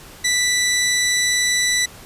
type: tone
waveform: 15% pulse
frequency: 1975.5 Hz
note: B6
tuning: in tune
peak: -10 dBFS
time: 0.24-1.86 s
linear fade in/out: 10 ms
effects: pink hiss -41 dBFS RMS until 2.05 s + resampled to 32000 Hz